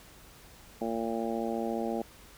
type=harmonic tone; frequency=114.5 Hz; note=A#2; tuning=31 cents flat; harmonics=2 / 3 / 4 / 5 / 6 / 7; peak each=-34 / -36 / -37 / -38 / -39 / -39 dBFS; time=0.81-2.02 s; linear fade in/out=5 ms; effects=added 50 Hz sine -58 dBFS peak until 2.37 s + pink hiss -54 dBFS RMS until 2.37 s